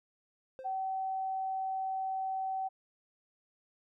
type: tone with exponential decay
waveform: triangle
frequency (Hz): 523.3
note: C5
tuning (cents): 0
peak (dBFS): -38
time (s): 0.59-0.86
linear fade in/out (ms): 0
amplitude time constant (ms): 58
type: tone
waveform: sine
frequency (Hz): 764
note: G5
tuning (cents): -45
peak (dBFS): -32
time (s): 0.64-2.69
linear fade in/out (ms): 20
effects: none